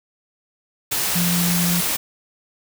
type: tone in noise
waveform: sine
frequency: 174.61 Hz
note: F3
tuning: in tune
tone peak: -19 dBFS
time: 1.15-1.81 s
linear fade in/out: 10 ms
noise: white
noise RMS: -22 dBFS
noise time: 0.91-1.97 s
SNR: 0 dB
effects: none